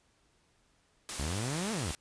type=noise; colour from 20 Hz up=white; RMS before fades=-38 dBFS; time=1.09-1.95 s; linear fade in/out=0 ms
type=exponential two-way sweep; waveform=sawtooth; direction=up then down; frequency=65.6 to 233.1 to 65.6 Hz; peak=-29 dBFS; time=1.19-1.92 s; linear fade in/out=5 ms; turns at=1.72 s
effects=pink hiss -70 dBFS RMS until 2 s + resampled to 22050 Hz